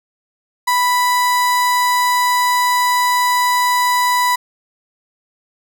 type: tone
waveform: 35% pulse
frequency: 987.8 Hz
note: B5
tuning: in tune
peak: -11 dBFS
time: 0.67-4.36 s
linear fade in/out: 10 ms
effects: none